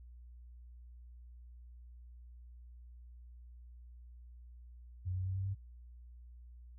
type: tone with pitch steps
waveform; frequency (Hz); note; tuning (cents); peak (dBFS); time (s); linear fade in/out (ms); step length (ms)
sine; 91 / 92.59 / 94.21 / 95.86 / 97.53; F#2 / F#2 / F#2 / G2 / G2; -28 / +2 / +32 / -38 / -8; -34; 5.05-5.55; 20; 100
effects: added 60 Hz sine -51 dBFS peak until 6.78 s